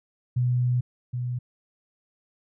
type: tone pair in turn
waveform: sine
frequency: 123.9 / 123.46 Hz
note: B2 / B2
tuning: +6 / 0 cents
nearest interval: unison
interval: 6 cents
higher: first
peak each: -20 / -26 dBFS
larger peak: first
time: 0.36-0.81 / 1.13-1.39 s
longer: first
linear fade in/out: 10 ms
effects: none